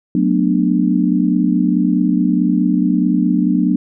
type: chord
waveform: sine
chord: B minor seventh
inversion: second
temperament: just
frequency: 185.21 / 222.2 / 246.9 / 296.3 Hz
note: F#3 / A3 / B3 / D4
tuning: +2 / +17 / 0 / +15 cents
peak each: -16 / -20 / -17 / -17 dBFS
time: 0.15-3.76 s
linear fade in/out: 2 ms
effects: none